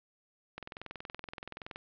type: click train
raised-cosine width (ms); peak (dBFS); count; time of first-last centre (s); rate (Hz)
0.3; -25; 26; 0.58-1.759; 21.2
effects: low-pass 4000 Hz 12 dB/octave